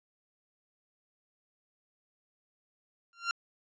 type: tone with exponential growth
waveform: sawtooth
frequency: 1381 Hz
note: F6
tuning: 20 cents flat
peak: -22 dBFS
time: 3.13-3.31 s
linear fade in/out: 1 ms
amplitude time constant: 38 ms
effects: resampled to 16000 Hz